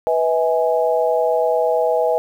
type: chord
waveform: sine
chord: E major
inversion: second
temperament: equal with one note detuned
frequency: 493.9 / 642.7 / 830.6 Hz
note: B4 / E5 / G#5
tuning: 0 / -44 / 0 cents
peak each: -18 / -18 / -22 dBFS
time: 0.07-2.18 s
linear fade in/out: 0 ms
effects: 8-bit